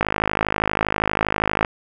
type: click train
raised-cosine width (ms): 0.5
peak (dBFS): -3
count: 87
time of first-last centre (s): 0.01-1.648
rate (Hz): 52.5
effects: none